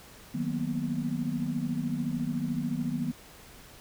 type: chord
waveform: sine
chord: B major seventh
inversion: first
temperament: equal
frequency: 155.56 / 185 / 233.1 / 246.9 Hz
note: D#3 / F#3 / A#3 / B3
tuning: 0 / 0 / 0 / 0 cents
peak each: -34 / -36 / -34 / -32 dBFS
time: 0.34-3.12 s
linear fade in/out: 10 ms
effects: pink hiss -51 dBFS RMS until 3.8 s